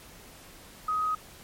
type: tone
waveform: sine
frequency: 1258 Hz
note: D#6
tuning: 19 cents sharp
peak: -25 dBFS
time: 0.88-1.15 s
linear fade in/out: 5 ms
effects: pink hiss -50 dBFS RMS until 1.43 s + MP3 64 kbps